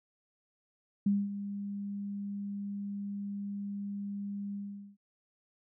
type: tone with ADSR envelope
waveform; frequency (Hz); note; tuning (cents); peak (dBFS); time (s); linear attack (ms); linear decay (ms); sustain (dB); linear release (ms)
sine; 201.3; G3; +46; -23; 1.06-4.97; 6; 220; -12; 430
effects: none